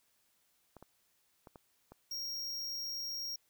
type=clicks; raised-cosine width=1 ms; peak=-37 dBFS; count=5; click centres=0.767 / 0.826 / 1.472 / 1.558 / 1.92 s
type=tone; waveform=square; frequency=5588 Hz; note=F8; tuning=in tune; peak=-38 dBFS; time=2.11-3.36 s; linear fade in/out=5 ms
effects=white hiss -74 dBFS RMS until 3.49 s